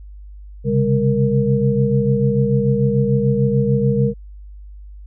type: tone cluster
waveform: sine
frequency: 131.7 / 138.5 / 202.1 / 466.9 Hz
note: C3 / C#3 / G#3 / A#4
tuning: +12 / -1 / -47 / +3 cents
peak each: -19 dBFS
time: 0.64-4.14 s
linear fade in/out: 50 ms
effects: added 50 Hz sine -34 dBFS peak until 5.06 s